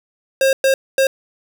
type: tone bursts at uneven times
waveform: square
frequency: 536 Hz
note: C5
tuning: 42 cents sharp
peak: -12 dBFS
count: 3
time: 0.41-0.53 / 0.64-0.74 / 0.98-1.07 s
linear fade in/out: 2 ms
effects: none